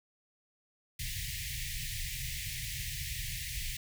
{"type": "band-stop noise", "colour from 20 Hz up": "pink", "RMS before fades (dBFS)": -38, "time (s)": [0.99, 3.77], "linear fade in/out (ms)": 5, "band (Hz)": [150, 1800], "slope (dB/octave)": 96, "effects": []}